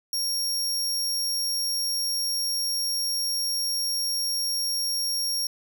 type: tone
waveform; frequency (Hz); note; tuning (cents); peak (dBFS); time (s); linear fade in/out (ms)
sawtooth; 5570; F8; -5; -22; 0.13-5.47; 2
effects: none